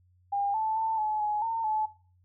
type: tone with pitch steps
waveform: sine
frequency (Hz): 804 / 876 / 889 / 856 / 841 / 908 / 863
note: G5 / A5 / A5 / A5 / G#5 / A#5 / A5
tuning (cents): +44 / -8 / +18 / -48 / +22 / -46 / -34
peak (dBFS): -26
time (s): 0.32-1.86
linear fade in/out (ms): 10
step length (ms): 220
effects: noise-tail reverb RT60 0.4 s tail -17 dB re dry + added 90 Hz sine -61 dBFS peak until 2.24 s